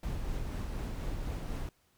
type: noise with tremolo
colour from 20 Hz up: brown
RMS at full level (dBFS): -35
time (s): 0.03-1.69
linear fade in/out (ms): 2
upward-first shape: sine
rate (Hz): 4.1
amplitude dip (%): 25
effects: pink hiss -70 dBFS RMS until 1.97 s